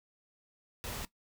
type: noise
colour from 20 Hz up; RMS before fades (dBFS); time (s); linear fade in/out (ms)
pink; -40; 0.84-1.05; 0
effects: noise-tail reverb RT60 0.1 s tail -17 dB re dry